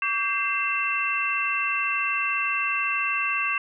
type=tone cluster; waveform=sine; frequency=1143 / 1581 / 2084 / 2687 Hz; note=D6 / G6 / C7 / E7; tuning=-47 / +14 / -7 / +33 cents; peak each=-29 / -31 / -31 / -25 dBFS; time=0.02-3.58 s; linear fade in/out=2 ms; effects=none